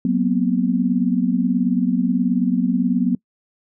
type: tone cluster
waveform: sine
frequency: 185.6 / 235 / 253.5 Hz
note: F#3 / A#3 / B3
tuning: +6 / +14 / +45 cents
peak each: -20 dBFS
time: 0.05-3.15 s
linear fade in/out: 2 ms
effects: noise-tail reverb RT60 0.1 s tail -24 dB re dry